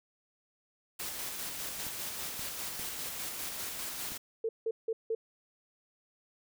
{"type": "noise with tremolo", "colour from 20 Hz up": "white", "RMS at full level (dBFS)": -38, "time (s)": [0.99, 4.18], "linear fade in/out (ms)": 10, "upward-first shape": "square", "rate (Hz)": 5, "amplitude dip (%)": 25}
{"type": "clicks", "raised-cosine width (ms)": 3, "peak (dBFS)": -35, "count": 4, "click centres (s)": [1.867, 2.394, 2.796, 4.12]}
{"type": "tone bursts", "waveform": "sine", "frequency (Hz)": 450, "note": "A4", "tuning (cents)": 39, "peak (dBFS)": -29, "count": 4, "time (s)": [4.44, 5.15], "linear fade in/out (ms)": 5, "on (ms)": 50, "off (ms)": 170}
{"effects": []}